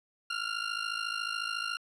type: ring-modulated tone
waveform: 20% pulse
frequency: 1396 Hz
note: F6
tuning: 1 cent flat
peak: -24 dBFS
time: 0.3-1.77 s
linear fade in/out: 2 ms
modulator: 27 Hz
effects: low-pass 7000 Hz 12 dB/octave + 11-bit